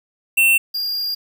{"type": "tone pair in turn", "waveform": "square", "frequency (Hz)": [2700, 4811], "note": ["E7", "D8"], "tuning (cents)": [41, 41], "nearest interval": "minor seventh", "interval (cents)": 1000, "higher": "second", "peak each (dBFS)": [-12, -21], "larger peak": "first", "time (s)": [[0.37, 0.58], [0.74, 1.15]], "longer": "second", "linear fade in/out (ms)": 10, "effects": ["8-bit"]}